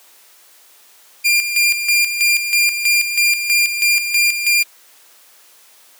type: tone with tremolo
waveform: sawtooth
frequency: 2397 Hz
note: D7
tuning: 35 cents sharp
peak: -8 dBFS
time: 1.24-4.64 s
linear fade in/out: 20 ms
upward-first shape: square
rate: 3.1 Hz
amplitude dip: 60%
effects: white hiss -48 dBFS RMS until 5.99 s + high-pass 400 Hz 12 dB/octave